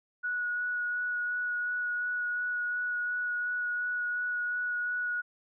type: tone with vibrato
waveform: sine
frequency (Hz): 1462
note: F#6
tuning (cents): -21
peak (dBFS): -29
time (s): 0.23-5.22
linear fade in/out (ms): 20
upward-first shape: sine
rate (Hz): 2.8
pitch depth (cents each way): 10
effects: none